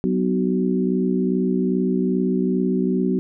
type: harmonic tone with a mistuned harmonic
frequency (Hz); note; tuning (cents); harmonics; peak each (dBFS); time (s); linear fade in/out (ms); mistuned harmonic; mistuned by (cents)
62.5; B1; +21; 3 / 4 / 5 / 6; -21 / -22 / -29 / -24; 0.04-3.19; 0; 5; -26
effects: none